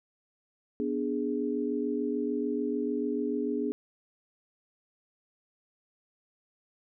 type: chord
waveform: sine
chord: G# diminished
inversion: first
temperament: equal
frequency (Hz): 246.9 / 293.7 / 415.3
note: B3 / D4 / G#4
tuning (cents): 0 / 0 / 0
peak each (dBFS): -32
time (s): 0.8-3.72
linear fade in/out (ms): 0
effects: none